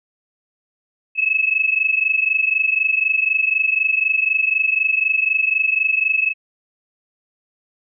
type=tone pair together; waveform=sine; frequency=2576 / 2600 Hz; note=E7 / E7; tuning=-41 / -24 cents; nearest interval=unison; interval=17 cents; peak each=-18 dBFS; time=1.15-6.34 s; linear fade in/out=50 ms; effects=none